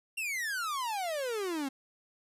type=exponential sweep; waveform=45% pulse; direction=down; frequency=2794 to 261.6 Hz; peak=-32 dBFS; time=0.17-1.69 s; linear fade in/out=10 ms; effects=resampled to 32000 Hz